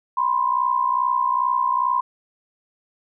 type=tone pair together; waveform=sine; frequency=984.1 / 1046.5 Hz; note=B5 / C6; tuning=-6 / 0 cents; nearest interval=minor second; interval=106 cents; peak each=-21 / -20 dBFS; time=0.17-2.01 s; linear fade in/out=5 ms; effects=none